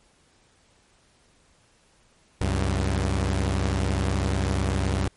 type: tone pair together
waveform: sawtooth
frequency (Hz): 67.8 / 95.88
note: C#2 / G2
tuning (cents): -38 / -38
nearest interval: tritone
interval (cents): 600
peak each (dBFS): -21 / -21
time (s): 2.41-5.08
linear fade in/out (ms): 0
effects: pink hiss -61 dBFS RMS until 5.16 s + MP3 48 kbps